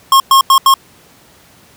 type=tone bursts at uneven times; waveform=square; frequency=1078 Hz; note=C#6; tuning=49 cents flat; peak=-5 dBFS; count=4; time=0.12-0.2 / 0.31-0.41 / 0.5-0.58 / 0.66-0.74 s; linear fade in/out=2 ms; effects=pink hiss -45 dBFS RMS until 1.76 s + high-pass 80 Hz 12 dB/octave